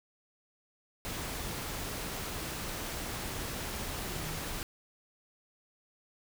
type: tone in noise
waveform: sine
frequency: 156 Hz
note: D#3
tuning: 5 cents sharp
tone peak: -45 dBFS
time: 4.08-4.38 s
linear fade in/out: 0 ms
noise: pink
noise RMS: -38 dBFS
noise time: 1.05-4.63 s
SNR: -10 dB
effects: none